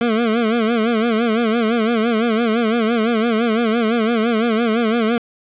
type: tone with vibrato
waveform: 25% pulse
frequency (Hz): 227.4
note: A#3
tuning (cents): -43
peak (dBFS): -11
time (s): 0.01-5.18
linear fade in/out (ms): 2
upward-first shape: sine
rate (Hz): 5.9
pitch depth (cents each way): 100
effects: resampled to 8000 Hz + 7-bit